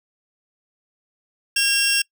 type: tone pair together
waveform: 20% pulse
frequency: 1627 / 2736 Hz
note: G#6 / F7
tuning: -36 / -36 cents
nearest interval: major sixth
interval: 900 cents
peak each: -20 / -13 dBFS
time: 1.56-2.02 s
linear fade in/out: 5 ms
effects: noise-tail reverb RT60 0.1 s tail -25 dB re dry